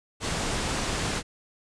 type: low-pass noise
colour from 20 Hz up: pink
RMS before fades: -29 dBFS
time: 0.2-1.23 s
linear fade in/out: 50 ms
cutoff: 9300 Hz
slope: 48 dB/octave
effects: none